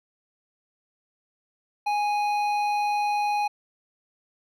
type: tone with hard clipping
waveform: triangle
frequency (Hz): 829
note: G#5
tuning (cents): -3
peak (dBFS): -24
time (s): 1.86-3.48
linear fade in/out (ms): 10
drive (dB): 13
effects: none